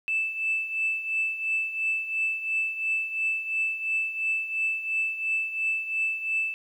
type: tone with tremolo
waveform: sine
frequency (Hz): 2637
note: E7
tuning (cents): 0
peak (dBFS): -21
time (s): 0.08-6.54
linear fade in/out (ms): 0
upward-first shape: triangle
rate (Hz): 2.9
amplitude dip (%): 75
effects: tanh soft clip ceiling -18 dBFS + 10-bit